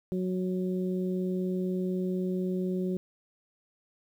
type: harmonic tone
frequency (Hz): 184.1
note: F#3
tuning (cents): -8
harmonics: 1 / 2 / 3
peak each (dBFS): -29 / -32 / -43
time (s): 0.12-2.97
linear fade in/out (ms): 0
effects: 10-bit